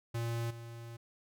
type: tone with level steps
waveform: square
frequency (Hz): 116.54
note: A#2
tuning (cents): 0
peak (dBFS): -34 / -45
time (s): 0.14-0.97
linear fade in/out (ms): 10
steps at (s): 0.5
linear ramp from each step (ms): 10
effects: none